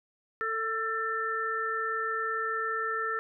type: harmonic tone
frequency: 445.6 Hz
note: A4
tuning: 22 cents sharp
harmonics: 1 / 3 / 4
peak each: -36 / -31 / -33 dBFS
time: 0.41-3.19 s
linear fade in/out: 0 ms
effects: none